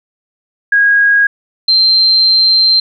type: tone pair in turn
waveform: sine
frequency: 1642 / 4138 Hz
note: G#6 / C8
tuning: -20 / -20 cents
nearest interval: octave + major third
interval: 1600 cents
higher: second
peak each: -6 dBFS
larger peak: neither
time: 0.72-1.27 / 1.68-2.8 s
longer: second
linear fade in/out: 5 ms
effects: none

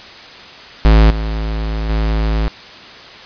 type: tone with level steps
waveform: square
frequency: 54 Hz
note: A1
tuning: 32 cents flat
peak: -6 / -18 / -14 dBFS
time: 0.85-2.48 s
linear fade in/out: 0 ms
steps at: 1.1 / 1.89 s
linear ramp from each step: 10 ms
effects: white hiss -35 dBFS RMS until 3.25 s + resampled to 11025 Hz

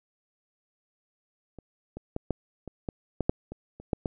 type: clicks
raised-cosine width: 2 ms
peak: -30 / -25 / -17 / -13 / -25 / -18 / -13 / -8 / -25 / -30 / -12 / -15 dBFS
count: 12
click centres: 1.587 / 1.97 / 2.164 / 2.307 / 2.677 / 2.888 / 3.207 / 3.295 / 3.52 / 3.8 / 3.932 / 4.058 s
effects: none

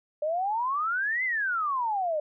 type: exponential two-way sweep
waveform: sine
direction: up then down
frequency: 587.3 to 2093 to 587.3 Hz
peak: -25 dBFS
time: 0.22-2.2 s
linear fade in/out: 5 ms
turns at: 1.24 s
effects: none

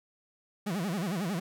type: tone with vibrato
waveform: 40% pulse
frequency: 185 Hz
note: F#3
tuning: in tune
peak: -29 dBFS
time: 0.66-1.4 s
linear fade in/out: 10 ms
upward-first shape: sine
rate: 11 Hz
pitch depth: 240 cents each way
effects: none

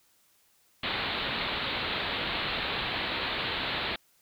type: low-pass noise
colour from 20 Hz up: white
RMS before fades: -32 dBFS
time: 0.83-3.96 s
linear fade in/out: 5 ms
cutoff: 4200 Hz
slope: 96 dB/octave
effects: white hiss -66 dBFS RMS until 4.21 s

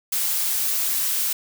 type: noise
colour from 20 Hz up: blue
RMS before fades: -23 dBFS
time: 0.12-1.33 s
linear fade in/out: 5 ms
effects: none

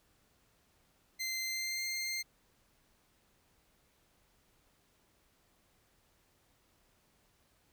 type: tone with pitch glide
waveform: 20% pulse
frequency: 2076 to 2103 Hz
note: C7 to C7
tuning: -14 to +8 cents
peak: -30 dBFS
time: 1.19-2.23 s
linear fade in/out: 20 ms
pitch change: +22 cents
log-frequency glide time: 1.44-1.87 s
effects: pink hiss -71 dBFS RMS until 7.72 s

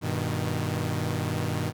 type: chord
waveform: sawtooth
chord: G augmented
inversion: none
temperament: equal with one note detuned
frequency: 98 / 121.7 / 155.56 Hz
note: G2 / B2 / D#3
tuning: 0 / -25 / 0 cents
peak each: -27 dBFS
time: 0.01-1.73 s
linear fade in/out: 50 ms
effects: none

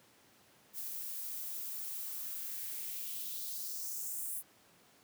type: noise with high-pass filter sweep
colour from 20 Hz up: violet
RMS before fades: -41 dBFS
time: 0.73-4.43 s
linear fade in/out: 50 ms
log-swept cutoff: 270 to 10000 Hz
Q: 2.5
effects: pink hiss -64 dBFS RMS until 5.03 s + high-pass 150 Hz 12 dB/octave

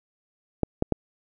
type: clicks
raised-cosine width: 2 ms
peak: -8 dBFS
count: 3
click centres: 0.633 / 0.824 / 0.923 s
effects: none

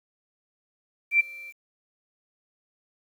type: tone with ADSR envelope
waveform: sine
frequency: 2349 Hz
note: D7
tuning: in tune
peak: -14 dBFS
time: 1.11-1.53 s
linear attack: 89 ms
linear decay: 14 ms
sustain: -24 dB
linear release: 37 ms
effects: 9-bit

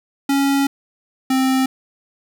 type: tone pair in turn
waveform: square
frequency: 277.2 / 262.5 Hz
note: C#4 / C4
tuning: 0 / +6 cents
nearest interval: minor second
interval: 94 cents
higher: first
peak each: -15 dBFS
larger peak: neither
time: 0.29-0.67 / 1.3-1.66 s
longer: first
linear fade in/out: 5 ms
effects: 8-bit

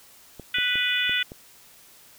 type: clicks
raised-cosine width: 2 ms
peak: -25 dBFS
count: 5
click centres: 0.397 / 0.585 / 0.756 / 1.095 / 1.319 s
type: harmonic tone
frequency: 493.9 Hz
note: B4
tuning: in tune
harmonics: 3 / 4 / 5 / 6 / 7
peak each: -28 / -28 / -28 / -28 / -28 dBFS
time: 0.54-1.23 s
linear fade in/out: 5 ms
effects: white hiss -52 dBFS RMS until 2.18 s

